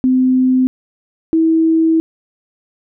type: tone pair in turn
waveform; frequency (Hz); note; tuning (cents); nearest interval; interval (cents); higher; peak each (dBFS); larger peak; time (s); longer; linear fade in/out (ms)
sine; 257 / 323.8; C4 / E4; -31 / -31; major third; 400; second; -9 / -9; neither; 0.04-0.67 / 1.33-2; second; 0
effects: none